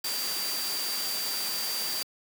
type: tone in noise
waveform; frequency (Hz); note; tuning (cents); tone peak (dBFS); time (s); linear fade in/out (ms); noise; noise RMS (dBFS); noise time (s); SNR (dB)
sine; 4699; D8; 0; -32; 0.04-2.03; 5; white; -33; 0.04-2.03; -2
effects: high-pass 200 Hz 12 dB/octave